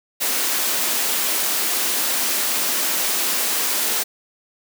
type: high-pass noise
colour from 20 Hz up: white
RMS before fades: -21 dBFS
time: 0.2-4.04 s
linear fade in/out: 20 ms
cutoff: 200 Hz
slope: 48 dB/octave
effects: none